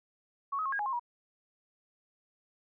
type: tone with pitch steps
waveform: sine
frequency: 1111 / 1270 / 1084 / 1633 / 832 / 1064 / 959 Hz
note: C#6 / D#6 / C#6 / G#6 / G#5 / C6 / A#5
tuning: +4 / +35 / -39 / -30 / +3 / +29 / +49 cents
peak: -30 dBFS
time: 0.52-0.996 s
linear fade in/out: 10 ms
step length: 68 ms
effects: none